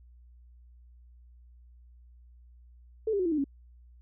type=tone with pitch steps; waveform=sine; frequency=440 / 401.2 / 365.7 / 333.5 / 304 / 277.2 Hz; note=A4 / G4 / F#4 / E4 / D#4 / C#4; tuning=0 / +40 / -20 / +20 / -40 / 0 cents; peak=-25 dBFS; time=3.07-3.442 s; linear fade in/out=5 ms; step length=62 ms; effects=added 60 Hz sine -52 dBFS peak until 4.01 s